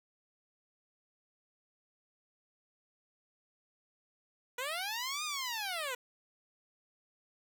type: linear two-way sweep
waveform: 10% pulse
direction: up then down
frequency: 477.7 to 1244.5 to 477.7 Hz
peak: -27 dBFS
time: 4.58-5.95 s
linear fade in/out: 5 ms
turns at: 5.24 s
effects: none